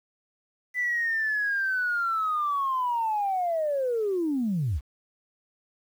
sine linear sweep, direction down, 2000 to 55 Hz, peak -23 dBFS, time 0.74-4.81 s, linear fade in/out 50 ms, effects tanh soft clip ceiling -19 dBFS + 9-bit

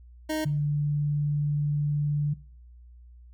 25% pulse / sine tone pair in turn, 311.1 / 146.82 Hz, D#4 / D3, 0 / 0 cents, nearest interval octave + minor second, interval 1300 cents, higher first, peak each -23 dBFS, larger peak neither, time 0.29-0.45 / 0.45-2.34 s, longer second, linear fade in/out 10 ms, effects noise-tail reverb RT60 0.5 s tail -20 dB re dry + added 60 Hz sine -47 dBFS peak until 3.33 s

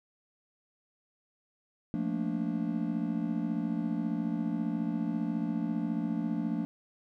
triangle chord, Bb major seventh, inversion second, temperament just, 174.81 / 218.5 / 233.1 / 291.4 Hz, F3 / A3 / Bb3 / D4, +2 / -12 / 0 / -13 cents, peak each -33 dBFS, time 1.94-6.65 s, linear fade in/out 0 ms, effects none

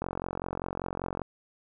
click train, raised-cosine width 1 ms, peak -18 dBFS, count 55, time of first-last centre 0.02-1.217 s, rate 45.1 Hz, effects none

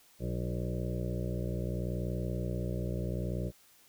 harmonic tone with a mistuned harmonic, 60.7 Hz, B1, 29 cents flat, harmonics 1 / 2 / 3 / 5 / 6 / 7 / 8 / 9 / 10, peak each -37 / -36 / -38 / -45 / -43 / -47 / -46 / -46 / -47 dBFS, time 0.19-3.52 s, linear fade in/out 50 ms, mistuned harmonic 9, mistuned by +15 cents, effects white hiss -62 dBFS RMS until 3.88 s

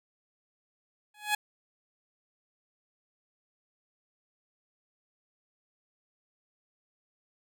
15% pulse tone with exponential growth, 840 Hz, G#5, 19 cents sharp, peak -16 dBFS, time 1.14-1.35 s, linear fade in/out 5 ms, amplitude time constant 45 ms, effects none

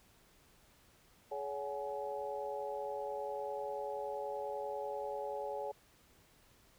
harmonic tone with a mistuned harmonic, 140.8 Hz, C#3, 27 cents sharp, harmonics 3 / 4 / 5 / 6, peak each -43 / -41 / -47 / -43 dBFS, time 1.31-5.72 s, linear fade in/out 10 ms, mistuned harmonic 5, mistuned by +120 cents, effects pink hiss -66 dBFS RMS until 6.78 s

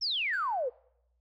sine exponential sweep, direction down, 5600 to 460 Hz, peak -28 dBFS, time 0.01-0.7 s, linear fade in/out 20 ms
triangle tone with exponential decay, 1516 Hz, F#6, 42 cents sharp, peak -33 dBFS, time 0.33-0.68 s, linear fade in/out 5 ms, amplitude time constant 74 ms
effects noise-tail reverb RT60 0.8 s tail -25 dB re dry + added 60 Hz sine -70 dBFS peak until 1.2 s

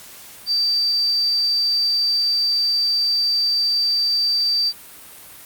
sine tone, 4656 Hz, D8, 16 cents flat, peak -16 dBFS, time 0.46-4.73 s, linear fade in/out 50 ms, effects white hiss -41 dBFS RMS until 5.45 s + Opus 48 kbps

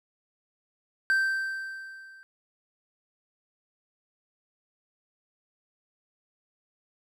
triangle tone with level ramp, 1561 Hz, G6, 8 cents flat, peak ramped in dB -18 to -47 dBFS, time 1.1-2.23 s, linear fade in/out 0 ms, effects none

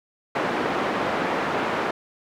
pink band-pass noise, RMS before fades -25 dBFS, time 0.35-1.91 s, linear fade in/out 5 ms, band 300 to 1700 Hz, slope 12 dB/octave, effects none

